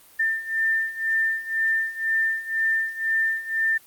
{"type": "beating tone pair", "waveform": "sine", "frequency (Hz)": [1792, 1794], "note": ["A6", "A6"], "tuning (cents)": [31, 33], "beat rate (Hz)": 2, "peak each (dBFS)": [-26, -23], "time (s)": [0.19, 3.78], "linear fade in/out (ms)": 10, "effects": ["white hiss -52 dBFS RMS until 3.86 s", "Opus 32 kbps"]}